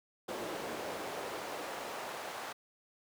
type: noise with high-pass filter sweep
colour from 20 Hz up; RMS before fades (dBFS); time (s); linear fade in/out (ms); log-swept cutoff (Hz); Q
brown; -41; 0.28-2.53; 10; 400 to 770; 1.1
effects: none